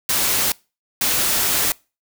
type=noise bursts at uneven times; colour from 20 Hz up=white; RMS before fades=-19 dBFS; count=2; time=0.09-0.52 / 1.01-1.72 s; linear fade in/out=2 ms; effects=noise-tail reverb RT60 0.3 s tail -24 dB re dry